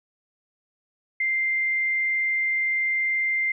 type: tone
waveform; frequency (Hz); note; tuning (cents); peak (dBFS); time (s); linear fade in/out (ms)
sine; 2093; C7; 0; -21; 1.2-3.52; 5
effects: none